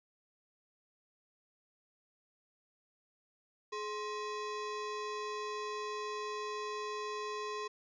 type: ring-modulated tone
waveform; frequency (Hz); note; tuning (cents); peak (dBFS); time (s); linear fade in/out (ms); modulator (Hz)
square; 737; F#5; -7; -35; 3.72-7.68; 10; 314
effects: resampled to 16000 Hz + 12-bit